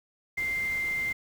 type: tone in noise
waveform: sine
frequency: 2093 Hz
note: C7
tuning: in tune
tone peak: -27 dBFS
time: 0.37-1.13 s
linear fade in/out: 10 ms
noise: pink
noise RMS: -44 dBFS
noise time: 0.37-1.13 s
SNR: +14 dB
effects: none